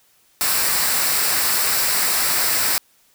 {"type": "noise with comb filter", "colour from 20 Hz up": "white", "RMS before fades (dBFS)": -19, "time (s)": [0.41, 2.78], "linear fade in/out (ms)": 0, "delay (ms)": 0.31, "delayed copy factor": -0.5, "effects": ["white hiss -58 dBFS RMS until 3.14 s"]}